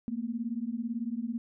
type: beating tone pair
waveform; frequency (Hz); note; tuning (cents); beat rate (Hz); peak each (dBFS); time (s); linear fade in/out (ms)
sine; 223.7 / 241.7; A3 / B3; +29 / -37; 18; -34 / -34; 0.08-1.38; 0
effects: none